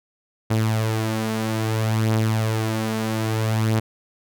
sawtooth beating tone pair, 110 / 110.61 Hz, A2 / A2, 0 / +10 cents, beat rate 0.61 Hz, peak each -22 / -17 dBFS, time 0.5-3.8 s, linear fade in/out 10 ms, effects none

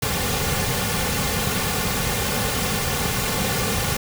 pink noise with comb filter, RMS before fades -23 dBFS, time 0.02-3.97 s, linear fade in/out 5 ms, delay 3.1 ms, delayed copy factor -0.65, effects none

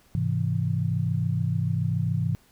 sine chord, Ab augmented, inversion none, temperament equal, 103.83 / 130.81 / 164.81 Hz, Ab2 / C3 / E3, 0 / 0 / 0 cents, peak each -27 dBFS, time 0.15-2.35 s, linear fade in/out 0 ms, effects pink hiss -60 dBFS RMS until 2.51 s

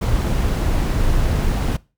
brown noise, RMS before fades -18 dBFS, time 0.01-1.77 s, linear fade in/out 10 ms, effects noise-tail reverb RT60 0.3 s tail -22 dB re dry

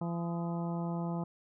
harmonic tone with a mistuned harmonic, 170 Hz, F3, 46 cents flat, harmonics 1 / 2 / 3 / 4 / 5 / 6 / 7, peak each -33 / -42 / -46 / -44 / -45 / -48 / -52 dBFS, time 0.01-1.24 s, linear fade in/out 5 ms, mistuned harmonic 7, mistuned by +83 cents, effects none

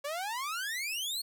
sawtooth exponential sweep, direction up, 554.4 to 4414 Hz, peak -30 dBFS, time 0.04-1.22 s, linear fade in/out 10 ms, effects none

